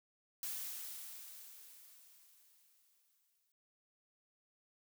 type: noise with exponential decay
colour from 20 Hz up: blue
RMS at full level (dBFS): -41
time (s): 0.43-3.52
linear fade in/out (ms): 1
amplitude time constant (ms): 670
effects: none